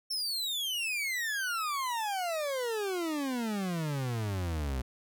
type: exponential sweep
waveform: 40% pulse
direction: down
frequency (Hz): 5420 to 61.74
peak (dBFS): -30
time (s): 0.1-4.82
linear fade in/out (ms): 10
effects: none